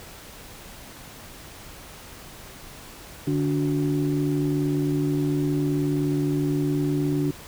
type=tone cluster; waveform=sine; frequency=147.8 / 288.8 / 368.1 Hz; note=D3 / D4 / F#4; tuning=+11 / -29 / -9 cents; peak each=-24 / -23 / -28 dBFS; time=3.27-7.31 s; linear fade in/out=5 ms; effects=tanh soft clip ceiling -14 dBFS + pink hiss -43 dBFS RMS until 7.47 s